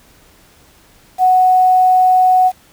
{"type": "tone with quantisation", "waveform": "sine", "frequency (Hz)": 740, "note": "F#5", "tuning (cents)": 0, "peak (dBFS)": -7, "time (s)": [1.18, 2.52], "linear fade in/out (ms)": 50, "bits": 6, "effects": ["pink hiss -48 dBFS RMS until 2.72 s"]}